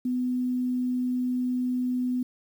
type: tone with quantisation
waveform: sine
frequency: 250.5 Hz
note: B3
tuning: 25 cents sharp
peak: -24 dBFS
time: 0.05-2.23 s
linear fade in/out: 5 ms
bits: 9
effects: none